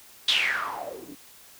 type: noise with low-pass filter sweep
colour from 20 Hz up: blue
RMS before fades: -28 dBFS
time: 0.28-1.15 s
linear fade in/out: 5 ms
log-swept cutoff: 3700 to 250 Hz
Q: 7.2
effects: white hiss -51 dBFS RMS until 1.59 s